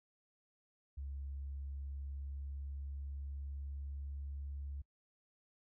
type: tone with pitch glide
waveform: sine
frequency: 69.3 to 70.31 Hz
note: C#2 to C#2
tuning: 0 to +25 cents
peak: -40 dBFS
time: 0.97-4.82 s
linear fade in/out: 10 ms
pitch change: +25 cents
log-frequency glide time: 1.41-4.53 s
effects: noise-tail reverb RT60 0.1 s tail -26 dB re dry + tanh soft clip ceiling -36 dBFS